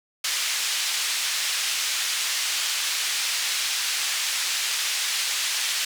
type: band-pass noise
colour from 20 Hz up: pink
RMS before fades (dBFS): -26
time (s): 0.24-5.85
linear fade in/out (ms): 5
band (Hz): 2500 to 8100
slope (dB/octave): 12
effects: none